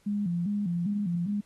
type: tone with vibrato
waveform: sine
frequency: 188.3 Hz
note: F#3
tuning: 31 cents sharp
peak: -26 dBFS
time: 0.06-1.41 s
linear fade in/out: 10 ms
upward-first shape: square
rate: 2.5 Hz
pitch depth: 150 cents each way
effects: pink hiss -65 dBFS RMS until 1.45 s + AAC 32 kbps